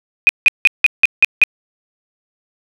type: tone bursts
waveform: sine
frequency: 2489 Hz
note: D#7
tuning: in tune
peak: -4 dBFS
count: 7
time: 0.27-1.437 s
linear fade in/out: 0 ms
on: 21 ms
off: 170 ms
effects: none